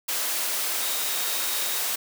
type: tone in noise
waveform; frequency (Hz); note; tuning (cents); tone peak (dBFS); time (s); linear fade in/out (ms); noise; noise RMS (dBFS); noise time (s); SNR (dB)
sine; 3751; A#7; +10; -36; 0.81-1.8; 10; white; -27; 0.08-1.96; -12
effects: high-pass 400 Hz 12 dB/octave